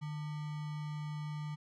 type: tone with sample-and-hold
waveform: sine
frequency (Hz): 151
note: D3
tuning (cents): +48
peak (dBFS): -37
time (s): 0.01-1.56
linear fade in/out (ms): 20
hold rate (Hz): 1050
effects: low-pass 5000 Hz 12 dB/octave